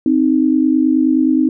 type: tone pair together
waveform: sine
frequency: 261.6 / 311.1 Hz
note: C4 / D#4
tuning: 0 / 0 cents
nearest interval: minor third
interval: 300 cents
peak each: -13 dBFS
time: 0.06-1.49 s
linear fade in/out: 2 ms
effects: none